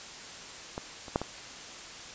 clicks, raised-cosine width 1 ms, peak -20 / -29 / -11 / -19 dBFS, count 4, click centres 0.779 / 1.082 / 1.159 / 1.216 s, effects white hiss -44 dBFS RMS until 2.14 s + resampled to 16000 Hz

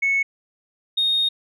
sine tone pair in turn, 2205 / 3708 Hz, C#7 / A#7, -10 / -10 cents, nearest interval major sixth, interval 900 cents, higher second, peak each -16 dBFS, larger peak neither, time 0.02-0.23 / 0.97-1.29 s, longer second, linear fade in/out 10 ms, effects tanh soft clip ceiling -13 dBFS

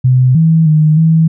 sine tone with pitch steps, 127.9 / 161.9 / 154.2 / 161.5 Hz, C3 / E3 / D#3 / E3, -39 / -31 / -15 / -35 cents, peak -5 dBFS, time 0.04-1.28 s, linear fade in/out 10 ms, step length 310 ms, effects none

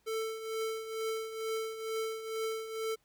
square tone with tremolo, 443.7 Hz, A4, 14 cents sharp, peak -32 dBFS, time 0.06-2.96 s, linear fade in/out 20 ms, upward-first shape triangle, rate 2.2 Hz, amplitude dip 70%, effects pink hiss -73 dBFS RMS until 3.04 s

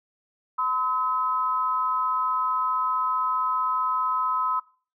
sine tone pair together, 1018 / 1282.6 Hz, C6 / E6, -48 / -48 cents, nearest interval major third, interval 400 cents, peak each -25 dBFS, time 0.58-4.6 s, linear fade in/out 10 ms, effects noise-tail reverb RT60 0.4 s tail -21 dB re dry

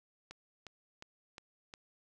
click train, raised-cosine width 0.2 ms, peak -30 dBFS, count 5, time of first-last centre 0.31-1.739 s, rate 2.8 Hz, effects none

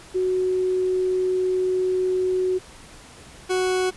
sine / 40% pulse tone pair in turn, 370 / 370 Hz, F#4 / F#4, 0 / 0 cents, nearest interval unison, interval 0 cents, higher neither, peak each -19 dBFS, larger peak neither, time 0.14-2.59 / 3.49-3.91 s, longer first, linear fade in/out 20 ms, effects pink hiss -45 dBFS RMS until 3.96 s + resampled to 24000 Hz

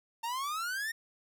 45% pulse exponential sweep, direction up, 900 to 1860 Hz, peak -33 dBFS, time 0.23-0.92 s, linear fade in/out 10 ms, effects none

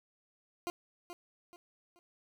20% pulse tone with echo, 349.2 Hz, F4, in tune, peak -30 dBFS, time 0.67-0.7 s, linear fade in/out 0 ms, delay 430 ms, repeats 3, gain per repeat -9 dB, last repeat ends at 1.99 s, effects none

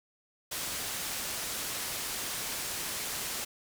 white low-pass noise, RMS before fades -36 dBFS, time 0.51-3.45 s, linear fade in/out 10 ms, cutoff 12000 Hz, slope 12 dB/octave, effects none

